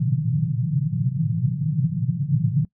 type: band-pass noise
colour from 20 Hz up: white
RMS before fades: -22 dBFS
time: 0-2.65 s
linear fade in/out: 5 ms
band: 110 to 170 Hz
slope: 96 dB/octave
effects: noise-tail reverb RT60 0.1 s tail -22 dB re dry